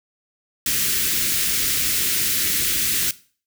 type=band-stop noise; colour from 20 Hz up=white; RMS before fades=-21 dBFS; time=0.66-3.11 s; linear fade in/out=2 ms; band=390 to 1600 Hz; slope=24 dB/octave; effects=noise-tail reverb RT60 0.4 s tail -18 dB re dry